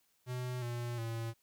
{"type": "tone with pitch steps", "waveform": "square", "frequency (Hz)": [125.4, 119.81, 114.46], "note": ["B2", "A#2", "A#2"], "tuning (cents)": [27, 48, -31], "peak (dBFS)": -37, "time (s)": [0.26, 1.34], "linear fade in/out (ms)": 50, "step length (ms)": 360, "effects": ["white hiss -74 dBFS RMS until 1.42 s"]}